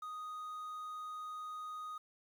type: tone with quantisation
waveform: triangle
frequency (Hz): 1244.5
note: D#6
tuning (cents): 0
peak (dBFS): -40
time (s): 0.02-1.98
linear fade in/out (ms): 5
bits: 11
effects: none